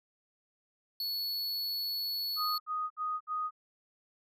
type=tone; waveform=square; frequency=4406 Hz; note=C#8; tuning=11 cents flat; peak=-33 dBFS; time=1-2.58 s; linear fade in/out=2 ms
type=tone bursts; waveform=sine; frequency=1244.5 Hz; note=D#6; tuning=in tune; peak=-31 dBFS; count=4; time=2.36-3.509 s; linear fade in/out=50 ms; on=240 ms; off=63 ms
effects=none